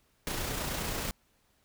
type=noise with amplitude modulation; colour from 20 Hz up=pink; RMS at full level=-33 dBFS; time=0.27-1.11 s; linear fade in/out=0 ms; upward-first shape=sine; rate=29.7 Hz; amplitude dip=30%; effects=pink hiss -70 dBFS RMS until 1.64 s